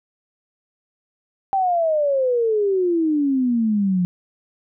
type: exponential sweep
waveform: sine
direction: down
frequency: 790 to 175.2 Hz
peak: -16 dBFS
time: 1.53-4.05 s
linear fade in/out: 0 ms
effects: none